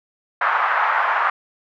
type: band-pass noise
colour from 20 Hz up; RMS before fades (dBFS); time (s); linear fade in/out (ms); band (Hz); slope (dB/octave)
white; -19; 0.41-1.3; 5; 830 to 1500; 24
effects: none